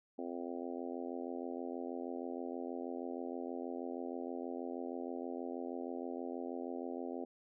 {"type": "harmonic tone", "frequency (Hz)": 86.3, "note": "F2", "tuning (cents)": -20, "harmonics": [3, 4, 5, 6, 7, 8, 9], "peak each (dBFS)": [-43, -45, -47, -49, -50, -51, -52], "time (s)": [0.18, 7.25], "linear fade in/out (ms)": 10, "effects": []}